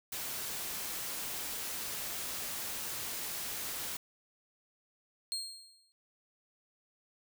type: noise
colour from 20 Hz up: white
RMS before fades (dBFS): -39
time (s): 0.12-3.97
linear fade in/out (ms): 5
type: tone with exponential decay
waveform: 30% pulse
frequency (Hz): 4230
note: C8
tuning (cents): +18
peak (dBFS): -29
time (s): 5.32-5.92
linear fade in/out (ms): 0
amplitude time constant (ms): 130
effects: none